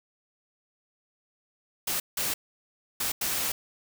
white noise bursts at uneven times, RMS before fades -29 dBFS, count 4, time 1.87-2 / 2.17-2.34 / 3-3.12 / 3.21-3.52 s, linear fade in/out 5 ms, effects none

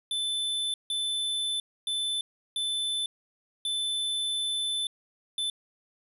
square tone bursts at uneven times, 3520 Hz, A7, in tune, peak -28 dBFS, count 6, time 0.11-0.74 / 0.9-1.6 / 1.87-2.21 / 2.56-3.06 / 3.65-4.87 / 5.38-5.5 s, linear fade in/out 2 ms, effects resampled to 32000 Hz

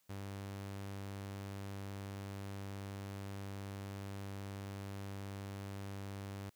sawtooth tone, 98.8 Hz, G2, 14 cents sharp, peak -39 dBFS, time 0.09-6.5 s, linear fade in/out 10 ms, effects white hiss -75 dBFS RMS until 6.55 s

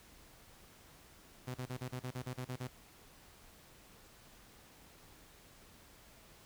sawtooth tone bursts, 126.8 Hz, B2, 46 cents sharp, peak -35 dBFS, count 11, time 1.47-2.676 s, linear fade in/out 10 ms, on 76 ms, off 37 ms, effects pink hiss -60 dBFS RMS until 6.45 s

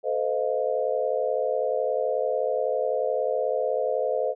sine chord, F dominant seventh, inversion first, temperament equal with one note detuned, 440 / 511.6 / 622.3 / 698.5 Hz, A4 / C5 / Eb5 / F5, 0 / -39 / 0 / 0 cents, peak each -29 / -26 / -28 / -32 dBFS, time 0.03-4.35 s, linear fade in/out 50 ms, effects none

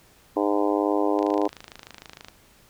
harmonic tone, 102.2 Hz, G#2, 27 cents flat, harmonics 3 / 4 / 5 / 6 / 7 / 8 / 9 / 10, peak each -24 / -26 / -28 / -30 / -31 / -32 / -33 / -34 dBFS, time 0.36-1.48 s, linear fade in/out 10 ms
click train, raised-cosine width 0.2 ms, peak -22 dBFS, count 30, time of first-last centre 1.19-2.284 s, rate 26.5 Hz
effects pink hiss -56 dBFS RMS until 2.69 s

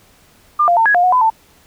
sine tone with pitch steps, 1199 / 696 / 903 / 1667 / 708 / 731 / 1006 / 890 Hz, D6 / F5 / A5 / G#6 / F5 / F#5 / B5 / A5, +36 / -6 / +45 / +6 / +23 / -21 / +32 / +20 cents, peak -9 dBFS, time 0.59-1.302 s, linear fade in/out 10 ms, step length 89 ms, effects pink hiss -50 dBFS RMS until 1.66 s

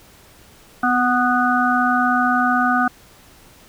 harmonic tone with a mistuned harmonic, 246.9 Hz, B3, in tune, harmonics 1 / 3 / 5 / 6, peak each -20 / -20 / -20 / -20 dBFS, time 0.83-2.88 s, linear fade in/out 5 ms, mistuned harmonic 1, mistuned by +18 cents, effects pink hiss -48 dBFS RMS until 3.68 s

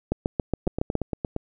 two click trains, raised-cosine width 2 ms, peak -13 / -9 dBFS, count 7 / 7, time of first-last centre 0.67-1.364 / 0.12-0.953 s, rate 8.65 / 7.2 Hz, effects none

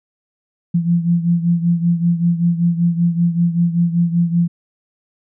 sine beating tone pair, 170 / 175.2 Hz, F3 / F3, -46 / +6 cents, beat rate 5.2 Hz, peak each -14 / -19 dBFS, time 0.74-4.48 s, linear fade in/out 10 ms, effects none

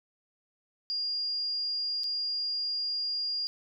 sine tone with dropouts, 4824 Hz, D8, 46 cents sharp, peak -29 dBFS, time 0.9-3.47 s, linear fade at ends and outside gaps 0 ms, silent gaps 2.035-2.041 s, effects none

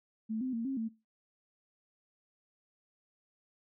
sine tone with pitch steps, 220.3 / 258 / 229.3 / 268.7 / 224.7 Hz, A3 / C4 / A#3 / C4 / A3, +2 / -24 / -28 / +46 / +37 cents, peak -32 dBFS, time 0.29-0.89 s, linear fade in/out 20 ms, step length 120 ms, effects noise-tail reverb RT60 0.3 s tail -23 dB re dry

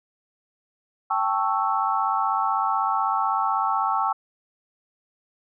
sine chord, A dominant seventh, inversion third, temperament equal, 784 / 880 / 1108.7 / 1318.5 Hz, G5 / A5 / C#6 / E6, 0 / 0 / 0 / 0 cents, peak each -26 dBFS, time 1.1-4.13 s, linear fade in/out 10 ms, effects none

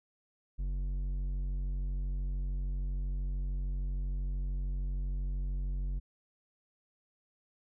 square tone with low-pass filter, 46.51 Hz, F#1, 10 cents sharp, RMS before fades -34 dBFS, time 0.58-6 s, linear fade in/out 20 ms, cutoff 150 Hz, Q 0.51, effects none

